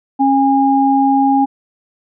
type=tone pair together; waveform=sine; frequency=272.5 / 816.6 Hz; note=C#4 / G#5; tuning=-29 / -29 cents; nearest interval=octave + perfect fifth; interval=1900 cents; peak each=-12 dBFS; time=0.19-1.46 s; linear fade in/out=20 ms; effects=none